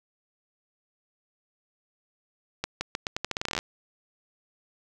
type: accelerating click train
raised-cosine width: 0.2 ms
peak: -11 dBFS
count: 17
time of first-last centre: 2.64-3.589 s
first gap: 170 ms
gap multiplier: 0.83
effects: none